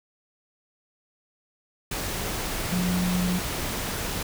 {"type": "tone in noise", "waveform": "sine", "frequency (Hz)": 180, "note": "F#3", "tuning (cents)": -47, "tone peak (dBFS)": -23, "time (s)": [2.72, 3.39], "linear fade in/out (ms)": 5, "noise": "pink", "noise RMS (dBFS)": -30, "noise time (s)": [1.91, 4.23], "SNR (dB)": 4, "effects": []}